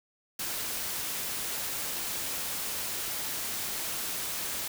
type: noise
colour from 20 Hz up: white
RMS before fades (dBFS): -34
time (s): 0.39-4.68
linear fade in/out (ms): 5
effects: none